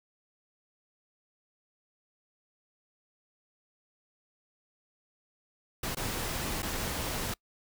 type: noise with dropouts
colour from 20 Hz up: pink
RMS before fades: -34 dBFS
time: 5.83-7.34 s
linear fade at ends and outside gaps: 5 ms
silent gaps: 5.949-5.969 / 6.622-6.628 s
effects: noise-tail reverb RT60 0.1 s tail -25 dB re dry